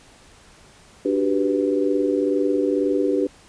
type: chord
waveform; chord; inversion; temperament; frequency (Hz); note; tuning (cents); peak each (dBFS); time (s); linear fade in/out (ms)
sine; G major seventh; second; equal; 293.7 / 370 / 392 / 493.9; D4 / F#4 / G4 / B4; 0 / 0 / 0 / 0; -22 / -27 / -22 / -24; 1.05-3.27; 5
effects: pink hiss -50 dBFS RMS until 3.48 s + resampled to 22050 Hz